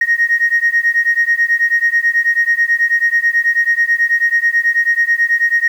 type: beating tone pair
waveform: sine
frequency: 1864.7 / 1873.9 Hz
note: A#6 / A#6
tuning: 0 / +9 cents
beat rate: 9.2 Hz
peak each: -13 dBFS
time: 0.01-5.68 s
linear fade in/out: 5 ms
effects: tanh soft clip ceiling -4 dBFS + 7-bit